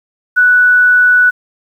sine tone, 1480 Hz, F#6, in tune, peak -5 dBFS, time 0.36-1.31 s, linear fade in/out 20 ms, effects 7-bit

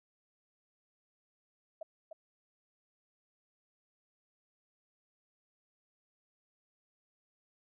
sine tone with echo, 643 Hz, E5, 43 cents flat, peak -39 dBFS, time 1.81-1.83 s, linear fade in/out 5 ms, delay 300 ms, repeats 1, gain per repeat -5 dB, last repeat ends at 2.13 s, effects none

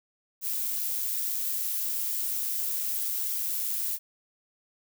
violet noise with amplitude modulation, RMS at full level -29 dBFS, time 0.41-3.99 s, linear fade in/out 50 ms, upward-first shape sine, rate 106 Hz, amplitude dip 25%, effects none

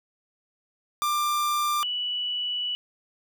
45% pulse / sine tone pair in turn, 1188 / 2954 Hz, D6 / F#7, +20 / -3 cents, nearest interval octave + major third, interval 1577 cents, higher second, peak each -23 / -26 dBFS, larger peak first, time 1.02-1.83 / 1.83-2.75 s, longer second, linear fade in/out 0 ms, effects none

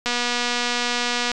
click train, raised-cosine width 0.2 ms, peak -6 dBFS, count 305, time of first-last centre 0.06-1.316 s, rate 242 Hz, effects resampled to 24000 Hz

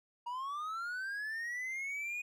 triangle linear sweep, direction up, 941 to 2479 Hz, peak -35 dBFS, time 0.26-2.22 s, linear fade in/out 10 ms, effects none

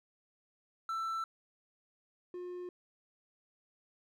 triangle tone pair in turn, 1332 / 357.8 Hz, E6 / F4, +18 / +42 cents, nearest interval octave + major seventh, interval 2276 cents, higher first, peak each -32 / -38 dBFS, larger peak first, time 0.89-1.24 / 2.34-2.69 s, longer neither, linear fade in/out 2 ms, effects none

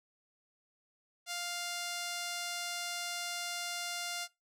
sawtooth tone with band-pass filter, 700 Hz, F5, 4 cents sharp, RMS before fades -39 dBFS, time 1.26-4.28 s, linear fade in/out 50 ms, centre 5700 Hz, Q 0.67, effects noise-tail reverb RT60 0.2 s tail -19 dB re dry

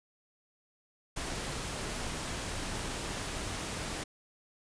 pink noise, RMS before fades -37 dBFS, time 1.16-4.04 s, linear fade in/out 10 ms, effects resampled to 22050 Hz

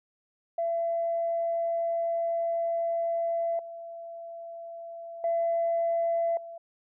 sine tone with level steps, 673 Hz, E5, 36 cents sharp, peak -25 / -38 / -23 / -39 dBFS, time 0.58-6.58 s, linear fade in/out 5 ms, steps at 3.59 / 5.24 / 6.37 s, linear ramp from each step 2 ms, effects tanh soft clip ceiling -19 dBFS

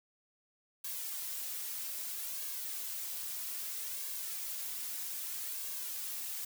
blue noise with flanger, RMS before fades -40 dBFS, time 0.84-6.45 s, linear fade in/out 5 ms, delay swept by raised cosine 1.8 to 4.2 ms, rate 0.62 Hz, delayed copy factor +0.6, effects none

